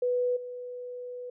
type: tone with level steps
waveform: sine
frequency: 493.9 Hz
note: B4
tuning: in tune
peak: -24 / -36 dBFS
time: 0.02-1.3 s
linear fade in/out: 5 ms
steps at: 0.36 s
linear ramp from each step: 10 ms
effects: none